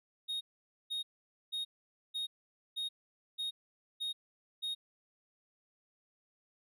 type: tone bursts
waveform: triangle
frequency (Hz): 3729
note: A#7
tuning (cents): 0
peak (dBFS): -33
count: 8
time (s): 0.28-4.75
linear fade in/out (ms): 20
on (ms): 130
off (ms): 490
effects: none